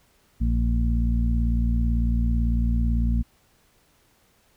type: harmonic tone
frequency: 58 Hz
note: A#1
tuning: 8 cents flat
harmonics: 1 / 2 / 3 / 4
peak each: -20 / -29 / -33 / -28 dBFS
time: 0.4-3.23 s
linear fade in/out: 20 ms
effects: pink hiss -62 dBFS RMS until 4.56 s